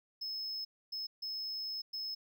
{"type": "tone bursts at uneven times", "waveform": "triangle", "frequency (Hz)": 5190, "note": "E8", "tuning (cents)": -28, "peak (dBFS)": -36, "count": 4, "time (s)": [[0.21, 0.65], [0.92, 1.07], [1.22, 1.82], [1.93, 2.15]], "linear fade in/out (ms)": 10, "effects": []}